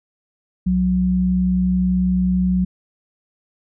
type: tone pair together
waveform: sine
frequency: 64.9 / 183.23 Hz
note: C2 / F#3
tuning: -13 / -17 cents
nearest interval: octave + tritone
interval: 1796 cents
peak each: -24 / -15 dBFS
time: 0.66-2.65 s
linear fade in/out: 10 ms
effects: none